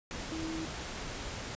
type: tone in noise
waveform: sine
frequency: 321.7 Hz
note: E4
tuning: 42 cents flat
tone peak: -36 dBFS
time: 0.32-0.65 s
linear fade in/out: 0 ms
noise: pink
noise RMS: -40 dBFS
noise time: 0.11-1.55 s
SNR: +1 dB
effects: resampled to 16000 Hz